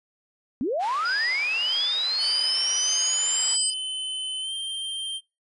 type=linear sweep; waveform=sine; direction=up; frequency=220 to 8280 Hz; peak=-23 dBFS; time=0.61-3.7 s; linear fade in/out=0 ms
type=band-pass noise; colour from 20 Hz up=white; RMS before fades=-40 dBFS; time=0.79-3.58 s; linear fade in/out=50 ms; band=590 to 3100 Hz; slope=12 dB/octave
type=tone with tremolo; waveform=sine; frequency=4937 Hz; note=D#8; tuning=14 cents flat; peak=-27 dBFS; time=1.05-3.74 s; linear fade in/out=5 ms; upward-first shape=sine; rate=1.7 Hz; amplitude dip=70%
type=tone with pitch glide; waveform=square; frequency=3046 to 3157 Hz; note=F#7 to G7; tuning=+50 to +12 cents; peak=-29 dBFS; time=2.18-5.21 s; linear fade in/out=50 ms; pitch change=+62 cents; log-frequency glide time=4.41-4.52 s
effects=noise-tail reverb RT60 0.3 s tail -26 dB re dry + resampled to 24000 Hz